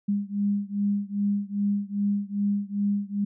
sine beating tone pair, 201.6 / 204.1 Hz, G3 / G#3, +49 / -30 cents, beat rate 2.5 Hz, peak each -26 / -27 dBFS, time 0.08-3.25 s, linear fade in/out 10 ms, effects none

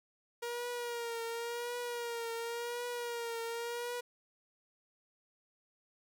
sawtooth tone with vibrato, 472.5 Hz, A#4, 23 cents sharp, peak -33 dBFS, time 0.42-4.01 s, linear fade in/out 10 ms, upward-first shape triangle, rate 0.92 Hz, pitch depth 52 cents each way, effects none

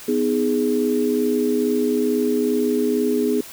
sine chord, G# minor, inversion first, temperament just, 249.2 / 311.5 / 415.3 Hz, B3 / D#4 / G#4, +16 / +2 / 0 cents, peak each -21 / -24 / -20 dBFS, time 0.08-3.41 s, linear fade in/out 5 ms, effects white hiss -39 dBFS RMS until 3.52 s

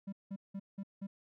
triangle tone bursts, 196.4 Hz, G3, 4 cents sharp, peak -36 dBFS, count 5, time 0.07-1.07 s, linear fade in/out 10 ms, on 56 ms, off 180 ms, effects none

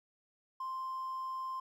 triangle tone with hard clipping, 1046.5 Hz, C6, in tune, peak -37 dBFS, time 0.6-1.6 s, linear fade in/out 5 ms, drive 4 dB, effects none

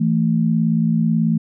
sine tone pair together, 164.81 / 223.1 Hz, E3 / A3, 0 / +24 cents, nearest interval perfect fourth, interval 524 cents, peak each -17 dBFS, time 0-1.38 s, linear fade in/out 10 ms, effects none

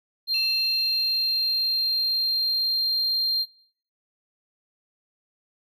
triangle tone, 4186 Hz, C8, in tune, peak -19 dBFS, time 0.27-3.46 s, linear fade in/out 50 ms
sine tone with exponential decay, 2672 Hz, E7, 23 cents sharp, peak -27 dBFS, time 0.34-3.15 s, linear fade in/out 2 ms, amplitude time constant 610 ms
effects noise-tail reverb RT60 0.7 s tail -26 dB re dry + tanh soft clip ceiling -16 dBFS

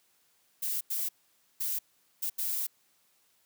violet noise bursts at uneven times, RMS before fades -32 dBFS, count 5, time 0.62-0.81 / 0.9-1.09 / 1.6-1.79 / 2.22-2.3 / 2.38-2.67 s, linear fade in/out 10 ms, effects white hiss -69 dBFS RMS until 3.45 s + high-pass 100 Hz 12 dB/octave

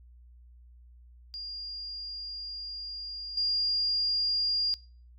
sine tone with level steps, 4815 Hz, D8, 42 cents sharp, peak -36 / -25 dBFS, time 1.34-4.74 s, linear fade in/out 0 ms, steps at 3.37 s, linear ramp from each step 5 ms, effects noise-tail reverb RT60 0.4 s tail -24 dB re dry + added 60 Hz sine -51 dBFS peak until 5.18 s

